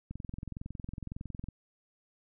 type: click train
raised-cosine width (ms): 5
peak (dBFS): -27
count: 31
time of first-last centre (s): 0.11-1.486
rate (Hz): 21.8
effects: none